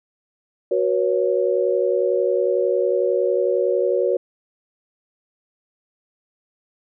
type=chord; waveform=sine; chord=F# suspended fourth; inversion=none; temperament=equal with one note detuned; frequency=370 / 483.4 / 554.4 Hz; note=F#4 / B4 / C#5; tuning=0 / -37 / 0 cents; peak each=-21 dBFS; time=0.71-4.17 s; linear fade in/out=5 ms; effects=none